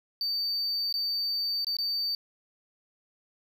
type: tone with dropouts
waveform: triangle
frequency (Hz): 4597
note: D8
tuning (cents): -38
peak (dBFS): -26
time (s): 0.21-2.15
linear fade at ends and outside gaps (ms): 1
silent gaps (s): 0.926-0.94 / 1.646-1.668 / 1.768-1.786
effects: none